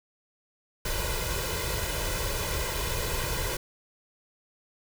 pink noise with comb filter, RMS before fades -30 dBFS, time 0.85-3.57 s, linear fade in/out 5 ms, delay 2 ms, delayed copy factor +0.8, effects none

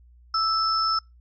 sine tone pair together, 1316 / 5264 Hz, E6 / E8, -3 / -3 cents, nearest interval 2 octaves, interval 2400 cents, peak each -22 / -25 dBFS, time 0.34-0.99 s, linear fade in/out 5 ms, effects noise-tail reverb RT60 0.2 s tail -26 dB re dry + added 60 Hz sine -50 dBFS peak until 1.2 s

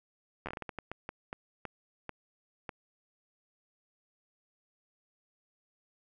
slowing click train, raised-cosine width 0.5 ms, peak -23 dBFS, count 15, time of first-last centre 0.46-2.692 s, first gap 11 ms, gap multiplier 1.36, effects none

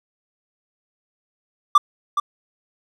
triangle tone with echo, 1174.7 Hz, D6, in tune, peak -6 dBFS, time 1.75-1.78 s, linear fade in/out 5 ms, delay 420 ms, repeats 1, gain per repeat -9 dB, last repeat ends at 2.2 s, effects none

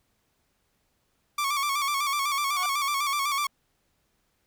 sawtooth tone with vibrato, 1138 Hz, C#6, 45 cents sharp, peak -21 dBFS, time 1.38-3.47 s, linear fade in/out 5 ms, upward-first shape square, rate 8 Hz, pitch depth 57 cents each way
sawtooth tone with exponential growth, 730 Hz, F#5, 24 cents flat, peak -27 dBFS, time 2.43-2.66 s, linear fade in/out 2 ms, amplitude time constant 48 ms
effects pink hiss -72 dBFS RMS until 4.46 s

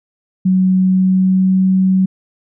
sine tone with pitch glide, 186.5 to 188.34 Hz, F#3 to F#3, +14 to +31 cents, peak -9 dBFS, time 0.45-2.06 s, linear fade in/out 10 ms, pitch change +17 cents, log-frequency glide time 0.8-1.65 s, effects none

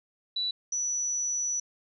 sine tone pair in turn, 3951 / 5920 Hz, B7 / F#8, 0 / 0 cents, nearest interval perfect fifth, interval 700 cents, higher second, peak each -27 dBFS, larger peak neither, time 0.36-0.51 / 0.72-1.6 s, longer second, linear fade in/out 5 ms, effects none

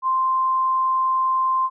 sine tone, 1045 Hz, C6, 2 cents flat, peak -17 dBFS, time 0.02-1.7 s, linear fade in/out 50 ms, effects none

